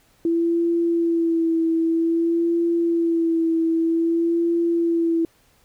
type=tone with vibrato; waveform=sine; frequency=333.1 Hz; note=E4; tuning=18 cents sharp; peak=-17 dBFS; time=0.25-5.25 s; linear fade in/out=2 ms; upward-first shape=sine; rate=0.52 Hz; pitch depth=30 cents each way; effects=pink hiss -59 dBFS RMS until 5.64 s